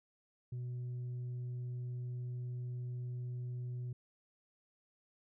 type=tone with tanh clipping; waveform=sine; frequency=123.47 Hz; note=B2; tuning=in tune; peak=-39 dBFS; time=0.52-3.93 s; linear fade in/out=5 ms; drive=2 dB; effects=none